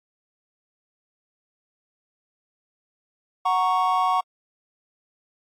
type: chord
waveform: triangle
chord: F# major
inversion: none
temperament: equal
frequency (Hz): 740 / 932.3 / 1108.7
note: F#5 / A#5 / C#6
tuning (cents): 0 / 0 / 0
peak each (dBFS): -21 / -24 / -20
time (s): 3.45-4.21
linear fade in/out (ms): 10
effects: AAC 64 kbps